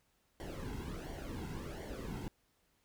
brown noise with flanger, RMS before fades -43 dBFS, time 0.4-2.28 s, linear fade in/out 0 ms, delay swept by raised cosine 0.78 to 1.72 ms, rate 1.4 Hz, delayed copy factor -0.7, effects pink hiss -75 dBFS RMS until 2.84 s

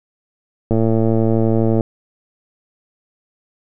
click train, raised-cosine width 2 ms, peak -4 dBFS, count 124, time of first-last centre 0.71-1.808 s, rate 112 Hz, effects none

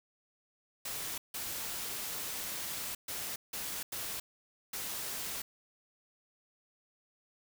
white noise bursts at uneven times, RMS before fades -39 dBFS, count 6, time 0.85-1.18 / 1.34-2.95 / 3.08-3.36 / 3.53-3.83 / 3.92-4.2 / 4.73-5.42 s, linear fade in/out 5 ms, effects none

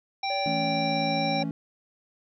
harmonic tone, 784 Hz, G5, in tune, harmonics 1 / 3 / 5 / 7, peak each -28 / -33 / -35 / -36 dBFS, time 0.23-1.43 s, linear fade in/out 5 ms
triangle tone with pitch glide, 571 to 557.6 Hz, D5 to C#5, -49 to +10 cents, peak -29 dBFS, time 0.3-1.44 s, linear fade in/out 2 ms, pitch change -41 cents, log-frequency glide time 0.47-1.13 s
triangle chord, A major, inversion second, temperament equal, 164.81 / 220 / 277.2 Hz, E3 / A3 / C#4, 0 / 0 / 0 cents, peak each -30 / -32 / -30 dBFS, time 0.46-1.51 s, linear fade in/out 2 ms
effects none

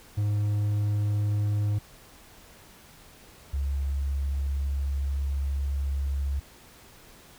triangle / sine tone pair in turn, 103.83 / 69.3 Hz, G#2 / C#2, 0 / 0 cents, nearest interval perfect fifth, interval 700 cents, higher first, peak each -21 / -25 dBFS, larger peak first, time 0.17-1.79 / 3.53-6.4 s, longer second, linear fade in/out 10 ms, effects pink hiss -52 dBFS RMS until 7.38 s

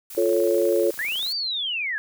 blue noise, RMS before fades -38 dBFS, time 0.1-1.33 s, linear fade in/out 5 ms
click train, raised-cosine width 0.5 ms, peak -30 dBFS, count 32, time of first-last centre 0.15-1.265 s, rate 27.8 Hz
sine chord, F augmented, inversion none, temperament equal, 349.2 / 440 / 554.4 Hz, F4 / A4 / C#5, 0 / 0 / 0 cents, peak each -22 dBFS, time 0.17-0.91 s, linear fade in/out 10 ms
sine linear two-way sweep, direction up then down, 1628 to 4699 to 1628 Hz, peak -24 dBFS, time 0.99-1.98 s, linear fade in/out 0 ms, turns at 1.35 s
effects none

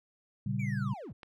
sine chord, G diminished, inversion first, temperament equal, 116.54 / 138.59 / 196 Hz, Bb2 / Db3 / G3, 0 / 0 / 0 cents, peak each -34 dBFS, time 0.46-0.94 s, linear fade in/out 5 ms
triangle linear sweep, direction down, 2400 to 62 Hz, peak -39 dBFS, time 0.59-1.13 s, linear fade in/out 10 ms
click, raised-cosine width 0.3 ms, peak -30 dBFS, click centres 1.232 s
effects none

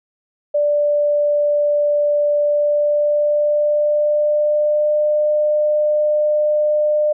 sine tone with pitch glide, 587.3 to 601.4 Hz, D5 to D5, 0 to +41 cents, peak -13 dBFS, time 0.54-7.13 s, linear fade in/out 10 ms, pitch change +41 cents, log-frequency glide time 2.38-5.2 s, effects none

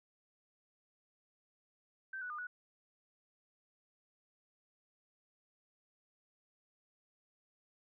sine tone with pitch steps, 1553 / 1477 / 1212 / 1469 Hz, G6 / F#6 / D#6 / F#6, -17 / -3 / -46 / -13 cents, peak -40 dBFS, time 2.13-2.47 s, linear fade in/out 5 ms, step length 85 ms, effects none

